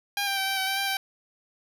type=tone with pitch steps; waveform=10% pulse; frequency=806 / 787 / 773 / 779 / 764 / 778 / 789 / 777 Hz; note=G5 / G5 / G5 / G5 / G5 / G5 / G5 / G5; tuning=+48 / +7 / -24 / -11 / -45 / -13 / +11 / -16 cents; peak=-17 dBFS; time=0.17-0.97 s; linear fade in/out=2 ms; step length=100 ms; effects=none